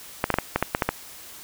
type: clicks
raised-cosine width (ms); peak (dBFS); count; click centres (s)
0.5; -5; 9; 0.241 / 0.303 / 0.341 / 0.386 / 0.56 / 0.626 / 0.749 / 0.822 / 0.89
effects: white hiss -43 dBFS RMS until 1.43 s